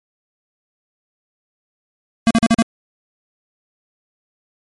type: tone bursts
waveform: square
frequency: 228.7 Hz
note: A#3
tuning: 33 cents flat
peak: -10 dBFS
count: 5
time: 2.27-2.622 s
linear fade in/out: 0 ms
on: 36 ms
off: 43 ms
effects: MP3 48 kbps